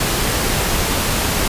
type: noise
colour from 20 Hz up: pink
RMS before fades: -18 dBFS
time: 0-1.48 s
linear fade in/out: 5 ms
effects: resampled to 32000 Hz